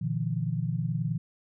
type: tone cluster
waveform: sine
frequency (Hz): 119.6 / 150.3 / 169.3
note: A#2 / D3 / E3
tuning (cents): +45 / +40 / +46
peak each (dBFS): -31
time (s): 0.01-1.18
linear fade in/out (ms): 10
effects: none